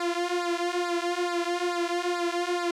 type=tone with flanger; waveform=sawtooth; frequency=349.2 Hz; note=F4; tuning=in tune; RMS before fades=-28 dBFS; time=0-2.71 s; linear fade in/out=5 ms; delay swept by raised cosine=0.32 to 3.72 ms; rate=2.3 Hz; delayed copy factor=-1; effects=low-pass 7000 Hz 12 dB/octave